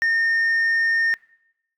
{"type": "tone", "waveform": "sine", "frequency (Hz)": 1826, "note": "A#6", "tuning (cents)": -36, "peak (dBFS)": -14, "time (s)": [0.02, 1.14], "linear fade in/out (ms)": 0, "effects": ["noise-tail reverb RT60 0.8 s tail -24 dB re dry", "tanh soft clip ceiling -16 dBFS"]}